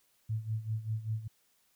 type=tone with tremolo; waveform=sine; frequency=110 Hz; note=A2; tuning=in tune; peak=-29 dBFS; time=0.29-1.28 s; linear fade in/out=10 ms; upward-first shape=sine; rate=5.1 Hz; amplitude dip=80%; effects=white hiss -71 dBFS RMS until 1.75 s